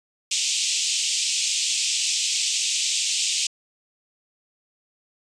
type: band-pass noise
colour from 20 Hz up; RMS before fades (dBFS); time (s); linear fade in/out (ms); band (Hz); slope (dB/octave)
white; -24; 0.31-3.47; 5; 2500 to 8100; 48
effects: resampled to 22050 Hz

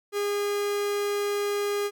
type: tone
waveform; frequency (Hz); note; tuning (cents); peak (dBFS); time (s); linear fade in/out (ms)
45% pulse; 408.5; G#4; -29; -25; 0.12-1.91; 50
effects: none

